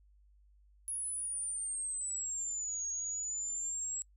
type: exponential two-way sweep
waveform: sine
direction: down then up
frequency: 10548 to 6580 to 7700 Hz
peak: -35 dBFS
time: 0.88-4.02 s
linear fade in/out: 0 ms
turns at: 2.87 s
effects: noise-tail reverb RT60 0.1 s tail -25 dB re dry + added 50 Hz sine -61 dBFS peak until 4.16 s